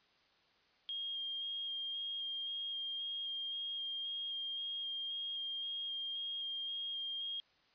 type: tone with vibrato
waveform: sine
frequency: 3231 Hz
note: G#7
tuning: 48 cents flat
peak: -38 dBFS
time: 0.89-7.4 s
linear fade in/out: 0 ms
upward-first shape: square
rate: 1.9 Hz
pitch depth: 10 cents each way
effects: white hiss -70 dBFS RMS until 7.74 s + resampled to 11025 Hz